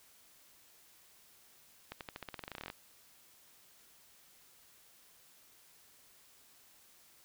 accelerating click train, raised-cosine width 0.3 ms, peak -26 dBFS, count 18, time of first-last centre 1.92-2.701 s, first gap 88 ms, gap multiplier 0.91, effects white hiss -63 dBFS RMS until 7.24 s

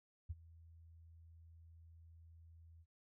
sine tone with ADSR envelope, 82.41 Hz, E2, in tune, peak -38 dBFS, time 0.29-2.86 s, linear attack 15 ms, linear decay 33 ms, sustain -20 dB, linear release 53 ms, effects none

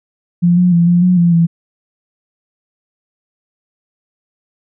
sine tone with pitch steps, 174 / 179.2 / 170.6 / 174.7 / 181.1 / 171.9 / 167.7 Hz, F3 / F3 / F3 / F3 / F#3 / F3 / E3, -6 / +45 / -40 / +1 / -37 / -27 / +30 cents, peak -7 dBFS, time 0.42-1.47 s, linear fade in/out 20 ms, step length 150 ms, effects none

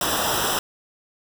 pink noise with comb filter, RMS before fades -23 dBFS, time 0.01-0.59 s, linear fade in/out 2 ms, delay 0.45 ms, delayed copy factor -0.85, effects none

